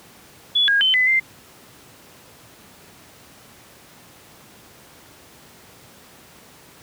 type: tone with pitch steps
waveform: sine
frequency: 3415 / 1631 / 3067 / 2012 / 2088 Hz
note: G#7 / G#6 / G7 / B6 / C7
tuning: +48 / -32 / -38 / +32 / -4 cents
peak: -14 dBFS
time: 0.55-1.2 s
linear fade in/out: 10 ms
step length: 130 ms
effects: pink hiss -47 dBFS RMS until 6.82 s + high-pass 100 Hz 12 dB/octave